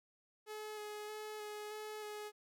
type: tone with vibrato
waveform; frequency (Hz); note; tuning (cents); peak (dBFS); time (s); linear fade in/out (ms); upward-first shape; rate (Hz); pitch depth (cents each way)
sawtooth; 424.1; G#4; +36; -40; 0.46-2.32; 50; square; 1.6; 14
effects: none